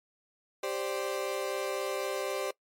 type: chord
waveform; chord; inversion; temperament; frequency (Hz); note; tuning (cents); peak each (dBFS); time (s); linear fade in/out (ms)
35% pulse; G suspended fourth; none; equal; 392 / 523.3 / 587.3; G4 / C5 / D5; 0 / 0 / 0; -34; 0.63-2.51; 5
effects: noise-tail reverb RT60 0.1 s tail -21 dB re dry + MP3 64 kbps